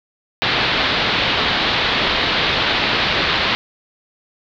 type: low-pass noise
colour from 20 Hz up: white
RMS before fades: -18 dBFS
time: 0.42-3.55 s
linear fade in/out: 0 ms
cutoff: 4200 Hz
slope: 48 dB/octave
effects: none